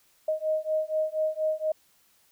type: beating tone pair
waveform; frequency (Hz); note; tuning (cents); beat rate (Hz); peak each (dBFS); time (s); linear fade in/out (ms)
sine; 622.3 / 626.5; D#5 / D#5; 0 / +12; 4.2; -28 / -28; 0.28-1.72; 5
effects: white hiss -64 dBFS RMS until 2.31 s